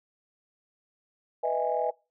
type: chord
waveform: sine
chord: E major seventh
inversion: second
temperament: just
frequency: 494.4 / 618.1 / 659.3 / 824.1 Hz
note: B4 / D#5 / E5 / G#5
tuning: +2 / -12 / 0 / -14 cents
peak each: -30 dBFS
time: 1.43-1.91 s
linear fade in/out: 10 ms
effects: noise-tail reverb RT60 0.3 s tail -25 dB re dry + tanh soft clip ceiling -14 dBFS